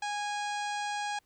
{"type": "harmonic tone with a mistuned harmonic", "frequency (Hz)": 825, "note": "G#5", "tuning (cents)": -12, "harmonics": [1, 2, 3, 4, 5, 6, 7, 8, 9, 10], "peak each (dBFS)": [-33, -39, -43, -45, -47, -49, -50, -51, -52, -53], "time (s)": [0.02, 1.19], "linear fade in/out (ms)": 5, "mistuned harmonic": 6, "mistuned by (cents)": -15, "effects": ["pink hiss -71 dBFS RMS until 1.25 s"]}